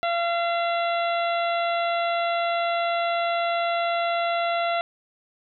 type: harmonic tone with a mistuned harmonic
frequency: 684 Hz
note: F5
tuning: 36 cents flat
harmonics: 1 / 2 / 3 / 4 / 5 / 6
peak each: -23 / -29 / -33 / -35 / -37 / -39 dBFS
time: 0.03-4.81 s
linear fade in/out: 0 ms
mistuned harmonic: 6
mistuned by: -64 cents
effects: none